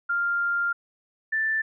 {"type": "tone pair in turn", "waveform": "sine", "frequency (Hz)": [1396.9, 1766.6], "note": ["F6", "A6"], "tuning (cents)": [0, 6], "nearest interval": "major third", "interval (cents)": 406, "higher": "second", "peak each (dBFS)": -22, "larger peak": "neither", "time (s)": [[0.09, 0.73], [1.32, 1.62]], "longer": "first", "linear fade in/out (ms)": 10, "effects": []}